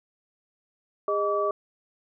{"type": "tone cluster", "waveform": "sine", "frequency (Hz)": [407.6, 621, 1150], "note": ["G#4", "D#5", "D6"], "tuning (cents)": [-32, -3, -37], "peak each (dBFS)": -27, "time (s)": [1.08, 1.51], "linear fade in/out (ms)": 2, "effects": []}